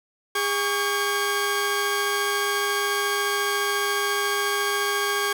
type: tone cluster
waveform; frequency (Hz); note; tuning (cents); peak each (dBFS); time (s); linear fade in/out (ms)
sawtooth; 406.8 / 1120 / 1613; G#4 / C#6 / G6; -36 / +18 / +49; -23; 0.35-5.33; 5
effects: none